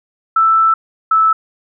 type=tone pair in turn; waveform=sine; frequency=1323 / 1310.8 Hz; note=E6 / E6; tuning=+6 / -10 cents; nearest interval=unison; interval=16 cents; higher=first; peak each=-8 dBFS; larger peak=neither; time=0.36-0.74 / 1.11-1.33 s; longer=first; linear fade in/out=5 ms; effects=none